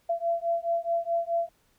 sine beating tone pair, 675 / 679.7 Hz, E5 / F5, +41 / -47 cents, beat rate 4.7 Hz, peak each -28 dBFS, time 0.09-1.49 s, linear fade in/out 10 ms, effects pink hiss -67 dBFS RMS until 1.78 s

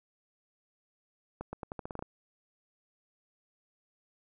accelerating click train, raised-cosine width 1 ms, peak -24 dBFS, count 10, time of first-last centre 1.41-2.025 s, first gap 120 ms, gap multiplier 0.85, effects none

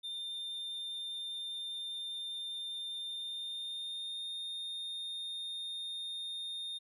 triangle tone with pitch glide, 3605 to 3660 Hz, A7 to A#7, +41 to -32 cents, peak -37 dBFS, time 0.03-6.79 s, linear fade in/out 20 ms, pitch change +27 cents, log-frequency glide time 3.03-4.27 s, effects none

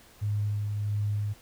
sine tone with tremolo, 103.83 Hz, G#2, in tune, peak -25 dBFS, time 0.21-1.34 s, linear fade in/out 20 ms, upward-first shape sine, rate 1.5 Hz, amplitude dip 30%, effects pink hiss -55 dBFS RMS until 1.41 s

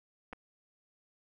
clicks, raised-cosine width 0.5 ms, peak -29 dBFS, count 2, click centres 0.328 / 0.332 s, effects none

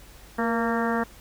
harmonic tone with a mistuned harmonic, 229.8 Hz, A#3, 25 cents flat, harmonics 1 / 2 / 3 / 4 / 5 / 6 / 7 / 8, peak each -26 / -29 / -31 / -32 / -33 / -34 / -34 / -35 dBFS, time 0.38-1.04 s, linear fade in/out 10 ms, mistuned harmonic 2, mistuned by +37 cents, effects added 50 Hz sine -50 dBFS peak until 1.2 s + pink hiss -50 dBFS RMS until 1.2 s

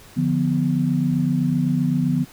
sine chord, B diminished, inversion first, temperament equal, 146.83 / 174.61 / 246.9 Hz, D3 / F3 / B3, 0 / 0 / 0 cents, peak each -22 / -22 / -21 dBFS, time 0.16-2.25 s, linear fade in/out 20 ms, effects pink hiss -46 dBFS RMS until 2.32 s

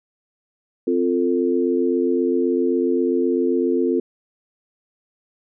sine chord, F major, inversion second, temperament equal with one note detuned, 261.6 / 349.2 / 445.6 Hz, C4 / F4 / A4, 0 / 0 / +22 cents, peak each -21 / -20 / -22 dBFS, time 0.87-4 s, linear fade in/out 5 ms, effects none

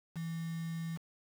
sine tone with quantisation, 164.81 Hz, E3, in tune, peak -36 dBFS, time 0.15-0.98 s, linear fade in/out 20 ms, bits 8, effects none

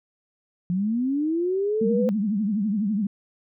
sine linear sweep, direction up, 172.1 to 511 Hz, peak -21 dBFS, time 0.7-2.09 s, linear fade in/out 0 ms
sine tone with vibrato, 207.7 Hz, G#3, in tune, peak -21 dBFS, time 1.81-3.07 s, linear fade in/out 5 ms, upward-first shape triangle, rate 12 Hz, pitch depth 170 cents each way
effects none

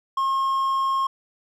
triangle tone, 1076 Hz, C6, 48 cents sharp, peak -18 dBFS, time 0.17-1.07 s, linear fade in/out 5 ms, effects none

